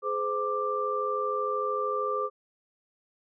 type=tone cluster; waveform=sine; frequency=420.9 / 514 / 1180 Hz; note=G#4 / C5 / D6; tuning=+23 / -31 / +8 cents; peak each=-32 / -32 / -29 dBFS; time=0.02-2.3 s; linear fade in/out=50 ms; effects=none